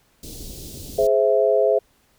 pink band-stop noise, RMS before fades -36 dBFS, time 0.23-1.07 s, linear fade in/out 2 ms, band 480 to 3800 Hz, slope 24 dB/octave
sine chord, Ab augmented, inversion none, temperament equal with one note detuned, 419.2 / 523.3 / 659.3 Hz, Ab4 / C5 / E5, +16 / 0 / 0 cents, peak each -19 dBFS, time 0.98-1.79 s, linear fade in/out 10 ms
effects pink hiss -61 dBFS RMS until 2.18 s

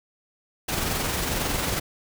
pink noise with amplitude modulation, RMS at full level -25 dBFS, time 0.68-1.8 s, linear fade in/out 10 ms, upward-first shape sine, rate 22.1 Hz, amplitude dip 35%, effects none

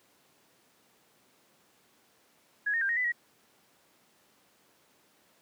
sine tone with pitch steps, 1671 / 1842 / 1591 / 1870 / 1997 / 1907 Hz, G#6 / A#6 / G6 / A#6 / B6 / A#6, +10 / -21 / +25 / +5 / +19 / +39 cents, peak -26 dBFS, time 2.66-3.122 s, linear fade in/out 10 ms, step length 77 ms, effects pink hiss -65 dBFS RMS until 5.41 s + high-pass 200 Hz 12 dB/octave

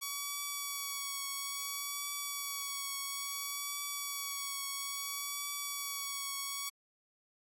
5% pulse tone with vibrato, 1129 Hz, C#6, 31 cents sharp, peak -25 dBFS, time 0.01-6.7 s, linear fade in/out 20 ms, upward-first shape triangle, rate 0.59 Hz, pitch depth 27 cents each way, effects AAC 48 kbps

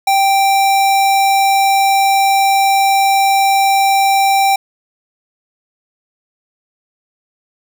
square tone, 784 Hz, G5, in tune, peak -10 dBFS, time 0.07-4.56 s, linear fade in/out 5 ms, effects none

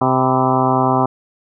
harmonic tone with a mistuned harmonic, 130.1 Hz, C3, 9 cents flat, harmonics 1 / 2 / 3 / 4 / 5 / 6 / 7 / 8 / 9 / 10, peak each -21 / -19 / -22 / -27 / -22 / -19 / -24 / -20 / -23 / -28 dBFS, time 0.01-1.06 s, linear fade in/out 5 ms, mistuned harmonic 8, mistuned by -62 cents, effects none

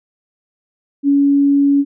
sine tone, 281.6 Hz, C#4, 27 cents sharp, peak -9 dBFS, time 1.03-1.85 s, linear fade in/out 50 ms, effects none

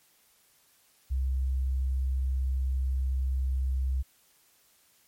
sine tone, 65.41 Hz, C2, in tune, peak -25 dBFS, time 1.1-4.03 s, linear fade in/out 20 ms, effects white hiss -64 dBFS RMS until 5.07 s + MP3 64 kbps

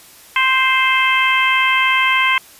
harmonic tone, 523.3 Hz, C5, in tune, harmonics 2 / 3 / 4 / 5 / 6, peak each -17 / -21 / -16 / -19 / -22 dBFS, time 0.36-2.38 s, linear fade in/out 2 ms, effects white hiss -43 dBFS RMS until 2.59 s + resampled to 32000 Hz

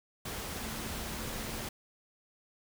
sine tone in noise, 220 Hz, A3, in tune, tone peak -46 dBFS, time 0.61-1.65 s, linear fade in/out 5 ms, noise pink, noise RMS -39 dBFS, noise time 0.25-1.69 s, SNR -10 dB, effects none

